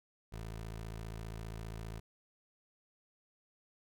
20% pulse tone, 55 Hz, A1, in tune, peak -37 dBFS, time 0.32-2 s, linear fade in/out 10 ms, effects none

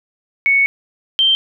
sine tone pair in turn, 2217 / 3138 Hz, C#7 / G7, 0 / +1 cents, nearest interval tritone, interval 601 cents, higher second, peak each -10 dBFS, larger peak neither, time 0.46-0.66 / 1.19-1.35 s, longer first, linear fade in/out 0 ms, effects none

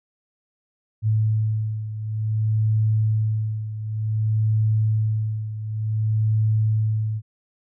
sine beating tone pair, 108.7 / 109.25 Hz, A2 / A2, -21 / -12 cents, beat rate 0.55 Hz, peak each -20 / -25 dBFS, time 1.02-7.22 s, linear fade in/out 50 ms, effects none

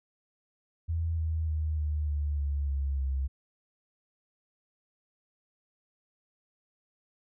sine tone with pitch steps, 82.41 / 80.02 / 77.69 / 75.44 / 73.25 / 71.12 / 69.06 / 67.05 Hz, E2 / D#2 / D#2 / D2 / D2 / C#2 / C#2 / C2, 0 / +49 / -2 / +47 / -4 / +45 / -6 / +43 cents, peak -27 dBFS, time 0.88-3.28 s, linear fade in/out 20 ms, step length 300 ms, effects none

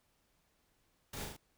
pink noise with echo, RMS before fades -44 dBFS, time 1.13-1.25 s, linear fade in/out 5 ms, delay 39 ms, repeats 3, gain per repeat -3 dB, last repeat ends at 1.367 s, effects pink hiss -75 dBFS RMS until 1.57 s

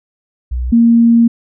sine tone pair in turn, 61.74 / 232.6 Hz, B1 / A#3, 0 / -4 cents, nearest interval octave + major seventh, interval 2296 cents, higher second, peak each -15 / -5 dBFS, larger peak second, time 0.51-0.72 / 0.72-1.28 s, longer second, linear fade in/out 10 ms, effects none

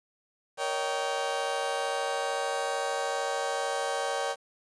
30% pulse chord, Eb dominant seventh, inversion second, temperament just, 466.7 / 560 / 622.3 / 777.8 Hz, Bb4 / Db5 / Eb5 / G5, +2 / +18 / 0 / -14 cents, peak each -33 / -30 / -36 / -30 dBFS, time 0.57-4.36 s, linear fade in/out 50 ms, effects resampled to 22050 Hz + 9-bit

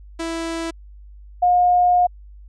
sawtooth / sine tone pair in turn, 330.3 / 715.4 Hz, E4 / F5, +4 / +41 cents, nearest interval octave + minor second, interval 1337 cents, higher second, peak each -20 / -12 dBFS, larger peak second, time 0.19-0.71 / 1.42-2.07 s, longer second, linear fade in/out 10 ms, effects added 50 Hz sine -39 dBFS peak until 2.48 s + resampled to 22050 Hz

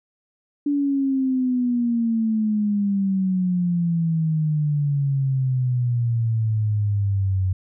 sine exponential sweep, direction down, 290 to 92.5 Hz, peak -18 dBFS, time 0.66-7.53 s, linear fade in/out 5 ms, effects none

